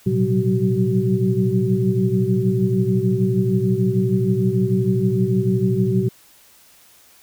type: tone cluster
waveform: sine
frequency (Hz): 115.3 / 127.3 / 184.6 / 191.2 / 379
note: A#2 / C3 / F#3 / G3 / F#4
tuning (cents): -19 / -47 / -4 / -43 / +42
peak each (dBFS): -22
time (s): 0.06-6.09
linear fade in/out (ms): 10
effects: white hiss -51 dBFS RMS until 7.22 s